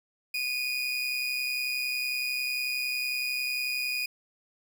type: tone with amplitude modulation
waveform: 30% pulse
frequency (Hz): 2466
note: D#7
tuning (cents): -16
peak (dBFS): -24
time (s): 0.34-4.06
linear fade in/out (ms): 5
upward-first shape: sine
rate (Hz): 131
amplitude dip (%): 45
effects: none